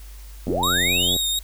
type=click train; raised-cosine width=2 ms; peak=-16 dBFS; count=63; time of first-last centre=0.47-1.164 s; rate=89.4 Hz
type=linear sweep; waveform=sine; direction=up; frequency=200.3 to 3565 Hz; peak=-21 dBFS; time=0.48-1.15 s; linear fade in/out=5 ms
type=tone with vibrato; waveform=sawtooth; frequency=3729 Hz; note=A#7; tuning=in tune; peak=-18 dBFS; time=0.63-1.39 s; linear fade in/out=2 ms; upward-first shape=sine; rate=4.2 Hz; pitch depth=27 cents each way
effects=added 50 Hz sine -37 dBFS peak until 1.43 s + white hiss -49 dBFS RMS until 1.43 s